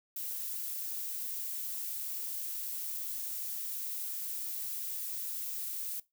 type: noise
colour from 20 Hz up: violet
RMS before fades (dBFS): -38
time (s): 0.16-6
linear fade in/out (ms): 5
effects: noise-tail reverb RT60 0.2 s tail -20 dB re dry